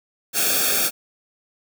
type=noise with comb filter; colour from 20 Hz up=white; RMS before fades=-20 dBFS; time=0.33-0.91 s; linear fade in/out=50 ms; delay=1 ms; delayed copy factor=-0.95; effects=none